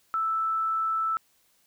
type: tone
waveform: sine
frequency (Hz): 1318.5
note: E6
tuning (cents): 0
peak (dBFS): -24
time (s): 0.14-1.17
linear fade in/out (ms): 0
effects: white hiss -66 dBFS RMS until 1.66 s